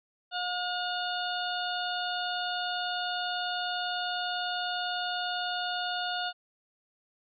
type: harmonic tone with a mistuned harmonic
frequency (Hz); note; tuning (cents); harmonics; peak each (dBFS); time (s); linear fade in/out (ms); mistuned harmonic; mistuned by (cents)
718; F5; +48; 1 / 2 / 4 / 5 / 6; -34 / -35 / -38 / -38 / -40; 0.31-6.33; 50; 6; +20
effects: none